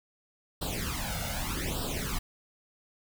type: noise with flanger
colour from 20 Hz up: pink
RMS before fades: -33 dBFS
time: 0.61-2.19 s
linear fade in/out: 10 ms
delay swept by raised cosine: 0.23 to 1.43 ms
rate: 0.83 Hz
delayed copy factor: +0.9
effects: none